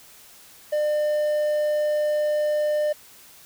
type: tone with quantisation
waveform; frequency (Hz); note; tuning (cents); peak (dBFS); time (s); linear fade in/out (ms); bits
triangle; 600; D5; +37; -18; 0.72-2.93; 10; 8
effects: white hiss -49 dBFS RMS until 3.45 s